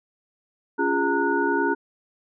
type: tone cluster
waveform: sine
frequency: 280 / 349.3 / 411.2 / 918 / 1464 Hz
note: C#4 / F4 / G#4 / A#5 / F#6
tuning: +18 / 0 / -17 / -27 / -19 cents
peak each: -26 dBFS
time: 0.78-1.75 s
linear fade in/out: 20 ms
effects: none